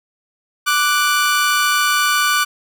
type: tone pair together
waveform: sawtooth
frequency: 1174.7 / 1481.9 Hz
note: D6 / F#6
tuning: 0 / +2 cents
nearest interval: major third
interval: 402 cents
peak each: -13 dBFS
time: 0.66-2.45 s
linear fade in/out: 20 ms
effects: none